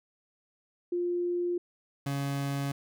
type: tone pair in turn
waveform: sine / 30% pulse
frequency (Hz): 351.3 / 139.73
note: F4 / C#3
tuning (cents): +10 / +14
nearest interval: octave + major third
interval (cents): 1596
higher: first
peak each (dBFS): -27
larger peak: neither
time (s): 0.92-1.58 / 2.06-2.72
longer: neither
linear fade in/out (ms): 5
effects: none